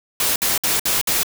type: noise bursts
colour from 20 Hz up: white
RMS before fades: -19 dBFS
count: 5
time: 0.2-1.232 s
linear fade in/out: 2 ms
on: 160 ms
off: 58 ms
effects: none